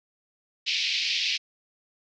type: band-pass noise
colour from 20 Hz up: pink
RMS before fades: -27 dBFS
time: 0.66-1.38 s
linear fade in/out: 20 ms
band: 2300 to 5300 Hz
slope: 48 dB/octave
effects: none